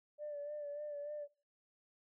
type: tone with vibrato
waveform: sine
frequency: 587 Hz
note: D5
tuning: 1 cent flat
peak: -40 dBFS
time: 0.18-1.28 s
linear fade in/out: 50 ms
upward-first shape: sine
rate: 3.4 Hz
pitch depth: 36 cents each way
effects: noise-tail reverb RT60 0.5 s tail -24 dB re dry + tanh soft clip ceiling -36 dBFS